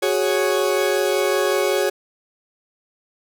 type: chord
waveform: 40% pulse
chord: F# suspended second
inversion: none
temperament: equal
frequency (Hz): 370 / 415.3 / 554.4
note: F#4 / G#4 / C#5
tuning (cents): 0 / 0 / 0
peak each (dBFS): -21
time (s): 0.02-1.9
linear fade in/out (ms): 10
effects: none